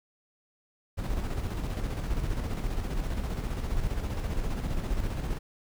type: noise with tremolo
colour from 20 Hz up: brown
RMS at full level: -29 dBFS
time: 0.97-5.39 s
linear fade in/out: 20 ms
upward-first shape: square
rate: 15 Hz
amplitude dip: 40%
effects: none